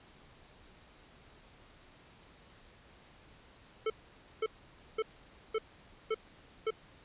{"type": "tone bursts", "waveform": "square", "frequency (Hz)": 440, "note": "A4", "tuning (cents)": 0, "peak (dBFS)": -30, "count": 6, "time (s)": [3.86, 6.706], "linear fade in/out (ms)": 5, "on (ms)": 41, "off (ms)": 520, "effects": ["pink hiss -59 dBFS RMS until 7.04 s", "resampled to 8000 Hz"]}